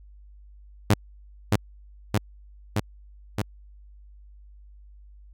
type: tone with echo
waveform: sawtooth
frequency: 103.83 Hz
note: G#2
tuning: in tune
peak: -11 dBFS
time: 0.9-0.94 s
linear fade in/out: 5 ms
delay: 620 ms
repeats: 4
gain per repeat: -2 dB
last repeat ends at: 3.42 s
effects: added 50 Hz sine -46 dBFS peak until 5.33 s + AAC 64 kbps